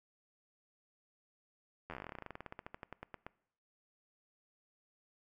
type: slowing click train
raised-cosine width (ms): 0.5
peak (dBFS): -29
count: 30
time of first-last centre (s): 1.9-3.265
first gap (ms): 11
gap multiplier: 1.09
effects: noise-tail reverb RT60 0.7 s tail -22 dB re dry